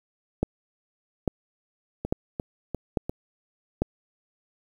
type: two click trains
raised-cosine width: 2 ms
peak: -16 / -9 dBFS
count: 4 / 5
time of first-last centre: 2.05-3.095 / 0.43-3.82 s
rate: 2.87 / 1.18 Hz
effects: 8-bit